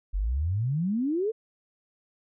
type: exponential sweep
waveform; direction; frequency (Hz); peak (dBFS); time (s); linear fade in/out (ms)
sine; up; 43 to 462.9; -24; 0.13-1.32; 20
effects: none